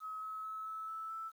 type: tone with pitch steps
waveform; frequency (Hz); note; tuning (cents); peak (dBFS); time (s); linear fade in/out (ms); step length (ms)
sine; 1279 / 1287.2 / 1295.4 / 1303.6 / 1311.9 / 1320.3; D#6 / E6 / E6 / E6 / E6 / E6; +47 / -42 / -31 / -20 / -9 / +2; -40; 0-1.32; 50; 220
effects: 11-bit